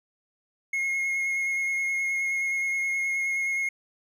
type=tone with vibrato; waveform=triangle; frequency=2158 Hz; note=C#7; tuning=47 cents flat; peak=-23 dBFS; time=0.73-3.69 s; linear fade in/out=5 ms; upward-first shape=sine; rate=9.5 Hz; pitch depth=14 cents each way; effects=none